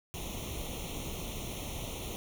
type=noise with comb filter; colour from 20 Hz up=pink; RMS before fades=-39 dBFS; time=0.14-2.16 s; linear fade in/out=0 ms; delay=0.31 ms; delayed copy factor=+0.9; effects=none